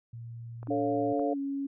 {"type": "tone", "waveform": "sine", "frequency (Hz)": 116.54, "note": "A#2", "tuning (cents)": 0, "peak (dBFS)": -39, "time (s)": [0.13, 1.13], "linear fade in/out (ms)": 5}
{"type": "clicks", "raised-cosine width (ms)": 1, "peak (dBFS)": -32, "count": 3, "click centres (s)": [0.63, 0.672, 1.195]}
{"type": "tone with pitch glide", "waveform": "sine", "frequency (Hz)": [289.6, 277.3], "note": ["D4", "C#4"], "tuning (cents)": [-24, 1], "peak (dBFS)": -30, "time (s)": [0.68, 1.67], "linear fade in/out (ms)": 10, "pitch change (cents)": -75, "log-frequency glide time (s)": [1.32, 1.38]}
{"type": "chord", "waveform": "sine", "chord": "A augmented", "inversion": "none", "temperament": "equal", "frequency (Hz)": [440, 554.4, 698.5], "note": ["A4", "C#5", "E#5"], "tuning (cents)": [0, 0, 0], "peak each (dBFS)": -32, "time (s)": [0.7, 1.34], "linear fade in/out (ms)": 10}
{"effects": []}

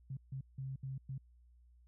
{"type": "tone bursts at uneven times", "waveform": "sine", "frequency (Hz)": 133.6, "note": "C3", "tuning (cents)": 36, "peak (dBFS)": -39, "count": 5, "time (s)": [[0.1, 0.17], [0.32, 0.41], [0.58, 0.76], [0.83, 0.98], [1.09, 1.18]], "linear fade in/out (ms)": 5, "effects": ["added 60 Hz sine -61 dBFS peak until 1.87 s"]}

